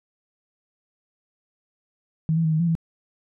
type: tone with pitch steps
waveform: sine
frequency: 159.5 / 164.7 / 158.6 / 156.7 / 170.7 / 164.3 Hz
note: D#3 / E3 / D#3 / D#3 / F3 / E3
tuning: +43 / -1 / +33 / +13 / -39 / -5 cents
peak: -18 dBFS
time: 2.29-2.752 s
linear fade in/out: 0 ms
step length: 77 ms
effects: none